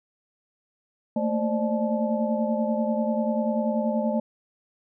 sine tone cluster, 221.5 / 231.8 / 537 / 597 / 864 Hz, A3 / A#3 / C5 / D5 / A5, +12 / -10 / +45 / +28 / -32 cents, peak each -25 / -31 / -31 / -28 / -34 dBFS, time 1.16-4.2 s, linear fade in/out 5 ms, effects none

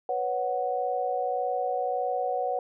sine chord, B suspended second, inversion none, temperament just, 493.9 / 555.6 / 740.8 Hz, B4 / C#5 / F#5, 0 / +4 / +2 cents, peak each -31 / -32 / -28 dBFS, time 0.09-2.59 s, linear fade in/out 2 ms, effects none

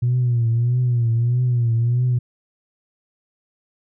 sine tone with vibrato, 120 Hz, B2, 49 cents flat, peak -14 dBFS, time 0.02-2.19 s, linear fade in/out 10 ms, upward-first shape triangle, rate 1.6 Hz, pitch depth 91 cents each way, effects tanh soft clip ceiling -12 dBFS

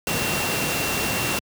sine tone in noise, 2736 Hz, F7, 36 cents flat, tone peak -29 dBFS, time 0.07-1.39 s, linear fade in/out 2 ms, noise pink, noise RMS -24 dBFS, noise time 0.07-1.39 s, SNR -8 dB, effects high-pass 100 Hz 12 dB/octave

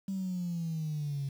triangle exponential sweep, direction down, 196 to 136.6 Hz, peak -28 dBFS, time 0.08-1.29 s, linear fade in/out 5 ms, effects tanh soft clip ceiling -29 dBFS + 9-bit

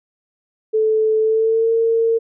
sine tone with pitch glide, 436.7 to 455.5 Hz, A4 to A#4, -13 to -40 cents, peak -13 dBFS, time 0.73-2.19 s, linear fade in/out 20 ms, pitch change +73 cents, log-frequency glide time 1.2-1.71 s, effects none

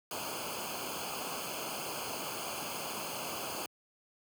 pink noise with comb filter, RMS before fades -39 dBFS, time 0.11-3.66 s, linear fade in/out 2 ms, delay 0.53 ms, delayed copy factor -0.85, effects high-pass 100 Hz 12 dB/octave

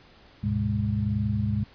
sine tone cluster, 75.8 / 105.6 / 127.3 / 205.8 Hz, D#2 / G#2 / C3 / G#3, -45 / +29 / -47 / -16 cents, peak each -33 / -26 / -31 / -28 dBFS, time 0.43-1.64 s, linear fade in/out 10 ms, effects pink hiss -54 dBFS RMS until 1.74 s + resampled to 11025 Hz

